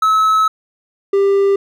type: tone pair in turn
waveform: triangle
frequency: 1294 / 396 Hz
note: E6 / G4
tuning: -32 / +18 cents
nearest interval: octave + minor sixth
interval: 2050 cents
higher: first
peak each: -8 dBFS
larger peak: neither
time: 0.02-0.48 / 1.13-1.56 s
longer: first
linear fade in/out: 5 ms
effects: none